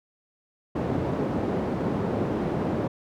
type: band-pass noise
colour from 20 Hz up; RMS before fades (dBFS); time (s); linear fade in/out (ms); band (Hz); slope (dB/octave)
white; -27; 0.75-2.88; 10; 100 to 400; 12
effects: none